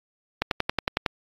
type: click train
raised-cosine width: 0.3 ms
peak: -6 dBFS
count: 8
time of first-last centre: 0.42-1.062 s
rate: 10.9 Hz
effects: AAC 32 kbps